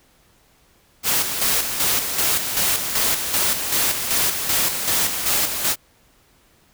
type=noise with tremolo; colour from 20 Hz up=white; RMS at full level=-19 dBFS; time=1.03-5.76 s; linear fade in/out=50 ms; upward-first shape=square; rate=2.6 Hz; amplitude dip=50%; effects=pink hiss -57 dBFS RMS until 6.73 s